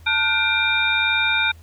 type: tone cluster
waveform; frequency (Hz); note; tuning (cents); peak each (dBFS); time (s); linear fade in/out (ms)
sine; 882 / 1433 / 1535 / 2374 / 3684; A5 / F6 / G6 / D7 / A#7; +4 / +44 / -37 / +18 / -21; -27 / -24 / -26 / -20 / -23; 0.06-1.52; 10
effects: added 82 Hz sine -42 dBFS peak until 1.62 s + pink hiss -55 dBFS RMS until 1.62 s